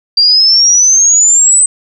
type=exponential sweep; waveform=sine; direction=up; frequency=4699 to 8190 Hz; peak=-4 dBFS; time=0.17-1.66 s; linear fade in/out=5 ms; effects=none